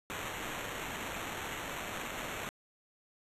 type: noise with sample-and-hold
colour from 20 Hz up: white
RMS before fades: -40 dBFS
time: 0.1-2.49 s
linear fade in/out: 0 ms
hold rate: 4900 Hz
effects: resampled to 32000 Hz